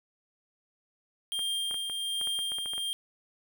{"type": "tone with tremolo", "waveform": "square", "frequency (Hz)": 3197, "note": "G7", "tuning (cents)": 33, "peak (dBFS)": -29, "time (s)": [1.32, 2.93], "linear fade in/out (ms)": 0, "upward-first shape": "triangle", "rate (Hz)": 1.3, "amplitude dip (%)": 40}
{"type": "clicks", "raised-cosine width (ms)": 0.5, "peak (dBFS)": -29, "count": 12, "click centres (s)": [1.392, 1.711, 1.743, 1.898, 2.213, 2.273, 2.39, 2.519, 2.585, 2.659, 2.735, 2.78]}
{"effects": []}